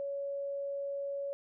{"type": "tone", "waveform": "sine", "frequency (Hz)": 560, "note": "C#5", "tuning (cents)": 18, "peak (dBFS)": -34, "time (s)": [0, 1.33], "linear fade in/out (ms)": 0, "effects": []}